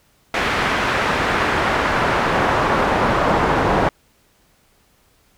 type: noise with band-pass filter sweep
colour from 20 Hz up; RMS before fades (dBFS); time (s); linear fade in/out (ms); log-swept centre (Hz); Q
brown; -18; 0.34-3.89; 2; 1900 to 890; 0.99
effects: pink hiss -58 dBFS RMS until 5.37 s